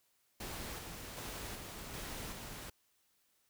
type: noise with tremolo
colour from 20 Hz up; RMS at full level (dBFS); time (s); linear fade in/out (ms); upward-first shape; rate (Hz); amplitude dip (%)
pink; -44; 0.4-2.7; 5; square; 1.3; 30
effects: white hiss -75 dBFS RMS until 3.49 s